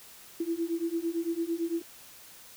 sine beating tone pair, 329.6 / 338.5 Hz, E4 / E4, 0 / +46 cents, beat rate 8.9 Hz, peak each -32 / -31 dBFS, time 0.4-1.82 s, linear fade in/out 5 ms, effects white hiss -51 dBFS RMS until 2.56 s

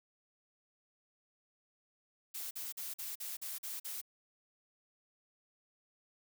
blue noise bursts, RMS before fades -42 dBFS, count 8, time 2.34-4.015 s, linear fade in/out 10 ms, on 170 ms, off 45 ms, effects none

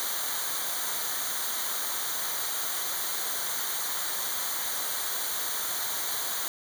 white noise with comb filter, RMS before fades -31 dBFS, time 0-6.48 s, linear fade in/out 0 ms, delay 0.38 ms, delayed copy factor -0.75, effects none

